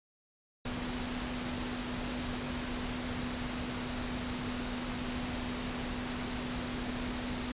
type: tone in noise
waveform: sine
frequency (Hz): 246.9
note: B3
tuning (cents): 0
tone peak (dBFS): -38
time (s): 0.65-7.52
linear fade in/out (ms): 5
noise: pink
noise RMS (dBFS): -38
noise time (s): 0.65-7.52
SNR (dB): -3
effects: resampled to 8000 Hz